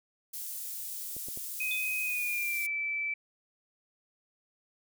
pink high-pass noise, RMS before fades -39 dBFS, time 0.33-2.67 s, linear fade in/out 10 ms, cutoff 11000 Hz, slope 12 dB/octave
clicks, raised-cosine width 2 ms, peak -33 dBFS, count 3, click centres 1.166 / 1.285 / 1.374 s
sine tone with pitch glide, 2514 to 2319 Hz, D#7 to D7, +17 to -22 cents, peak -30 dBFS, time 1.6-3.14 s, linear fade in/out 5 ms, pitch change -139 cents, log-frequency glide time 2.03-2.65 s
sine tone with exponential decay, 3520 Hz, A7, in tune, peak -33 dBFS, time 1.71-1.93 s, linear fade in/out 2 ms, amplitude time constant 47 ms
effects none

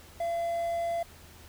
triangle tone with quantisation, 680 Hz, F5, 46 cents flat, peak -26 dBFS, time 0.2-1.03 s, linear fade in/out 5 ms, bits 9, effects added 81 Hz sine -54 dBFS peak until 1.48 s + pink hiss -53 dBFS RMS until 1.48 s

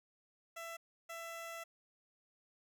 15% pulse tone bursts at uneven times, 667 Hz, E5, 20 cents sharp, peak -38 dBFS, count 2, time 0.56-0.77 / 1.09-1.64 s, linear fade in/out 10 ms, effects none

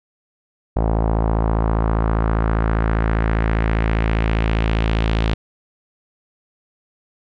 sawtooth tone with low-pass filter sweep, 55 Hz, A1, in tune, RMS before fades -18 dBFS, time 0.76-5.34 s, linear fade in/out 5 ms, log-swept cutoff 780 to 3500 Hz, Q 1.8, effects none

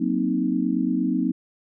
sine chord, C half-diminished seventh, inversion second, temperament equal, 185 / 233.1 / 261.6 / 311.1 Hz, Gb3 / Bb3 / C4 / Eb4, 0 / 0 / 0 / 0 cents, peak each -27 / -26 / -24 / -26 dBFS, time 0-1.32 s, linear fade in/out 10 ms, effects none

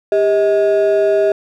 triangle ring-modulated tone, 517 Hz, C5, 21 cents flat, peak -5 dBFS, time 0.12-1.32 s, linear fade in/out 2 ms, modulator 118 Hz, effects tanh soft clip ceiling -1 dBFS

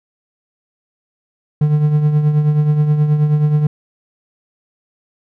triangle tone with tremolo, 150 Hz, D3, 37 cents sharp, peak -6 dBFS, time 1.61-3.67 s, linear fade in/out 5 ms, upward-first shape triangle, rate 9.4 Hz, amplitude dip 60%, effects none

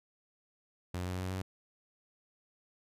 sawtooth tone with pitch steps, 90 / 91.26 / 92.53 / 93.82 Hz, F#2 / F#2 / F#2 / F#2, -47 / -23 / +1 / +25 cents, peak -31 dBFS, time 0.94-1.42 s, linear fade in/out 5 ms, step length 120 ms, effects resampled to 32000 Hz

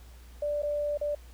sine tone with dropouts, 587.3 Hz, D5, in tune, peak -27 dBFS, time 0.42-1.15 s, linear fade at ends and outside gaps 5 ms, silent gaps 0.622-0.631 / 0.975-1.012 s, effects added 60 Hz sine -47 dBFS peak until 1.33 s + pink hiss -58 dBFS RMS until 1.33 s

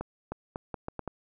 accelerating click train, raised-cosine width 1 ms, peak -20 dBFS, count 7, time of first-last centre 0.01-1.077 s, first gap 310 ms, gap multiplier 0.77, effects none

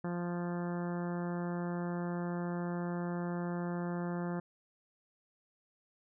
harmonic tone, 174.61 Hz, F3, in tune, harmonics 1 / 2 / 3 / 4 / 5 / 6 / 7 / 8 / 9 / 10, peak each -35 / -41 / -45 / -47 / -49 / -51 / -52 / -53 / -54 / -55 dBFS, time 0.04-4.4 s, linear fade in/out 5 ms, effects none

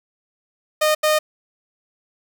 sawtooth tone bursts at uneven times, 614 Hz, D#5, 23 cents flat, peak -11 dBFS, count 2, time 0.81-0.95 / 1.03-1.19 s, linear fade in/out 10 ms, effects 7-bit

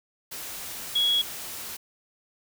sine tone in noise, 3334 Hz, G#7, 6 cents sharp, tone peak -20 dBFS, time 0.95-1.22 s, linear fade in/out 10 ms, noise white, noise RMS -37 dBFS, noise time 0.31-1.77 s, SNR +14 dB, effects none

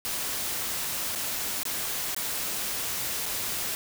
white noise with dropouts, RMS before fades -31 dBFS, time 0.05-3.75 s, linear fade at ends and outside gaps 0 ms, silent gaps 1.152-1.157 / 1.632-1.653 / 2.147-2.164 / 3.257-3.262 s, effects none

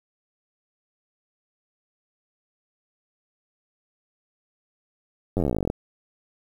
slowing click train, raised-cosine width 2 ms, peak -11 dBFS, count 21, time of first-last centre 5.37-5.701 s, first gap 10 ms, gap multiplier 1.05, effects 8-bit

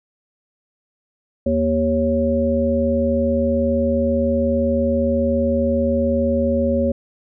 harmonic tone with a mistuned harmonic, 78.8 Hz, D#2, 23 cents sharp, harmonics 1 / 3 / 5 / 7, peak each -24 / -19 / -27 / -19 dBFS, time 1.46-6.92 s, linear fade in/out 5 ms, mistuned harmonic 5, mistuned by -16 cents, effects none

